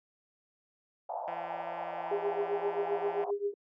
white band-pass noise, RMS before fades -38 dBFS, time 1.09-3.31 s, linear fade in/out 5 ms, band 610 to 860 Hz, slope 48 dB/octave
click train, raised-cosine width 0.5 ms, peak -30 dBFS, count 334, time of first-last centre 1.28-3.239 s, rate 170 Hz
sine tone with tremolo, 405.6 Hz, G#4, 41 cents flat, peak -26 dBFS, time 2.11-3.54 s, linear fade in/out 5 ms, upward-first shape triangle, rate 7.6 Hz, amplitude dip 95%
effects high-pass 200 Hz 12 dB/octave

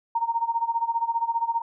sine tone with tremolo, 925 Hz, A#5, 14 cents flat, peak -19 dBFS, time 0.15-1.62 s, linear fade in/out 5 ms, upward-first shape sine, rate 15 Hz, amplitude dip 85%, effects none

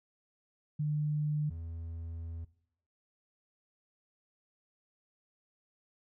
sine / triangle tone pair in turn, 150 / 82.83 Hz, D3 / E2, +37 / +9 cents, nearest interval minor seventh, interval 1028 cents, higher first, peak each -29 / -37 dBFS, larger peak first, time 0.79-1.5 / 1.5-2.45 s, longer second, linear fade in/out 10 ms, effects noise-tail reverb RT60 0.7 s tail -19 dB re dry

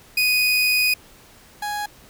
30% pulse tone pair in turn, 2489 / 830.6 Hz, D#7 / G#5, 0 / 0 cents, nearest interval octave + perfect fifth, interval 1900 cents, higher first, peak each -14 / -22 dBFS, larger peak first, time 0.17-0.94 / 1.62-1.86 s, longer first, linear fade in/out 5 ms, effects pink hiss -49 dBFS RMS until 2.09 s

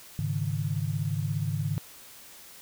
sine chord, Ab suspended fourth, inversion none, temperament equal, 103.83 / 138.59 / 155.56 Hz, Ab2 / Db3 / Eb3, 0 / 0 / 0 cents, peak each -31 dBFS, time 0.19-1.78 s, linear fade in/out 0 ms, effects white hiss -49 dBFS RMS until 2.61 s

